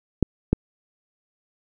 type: clicks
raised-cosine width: 3 ms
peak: -4 dBFS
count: 2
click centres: 0.227 / 0.53 s
effects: none